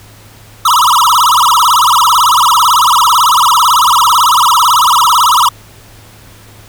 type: tone with vibrato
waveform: square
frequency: 1121 Hz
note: C#6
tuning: 19 cents sharp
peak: -6 dBFS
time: 0.65-5.49 s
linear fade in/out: 5 ms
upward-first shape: sine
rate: 18 Hz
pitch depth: 300 cents each way
effects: added 106 Hz sine -39 dBFS peak until 6.68 s + pink hiss -39 dBFS RMS until 6.68 s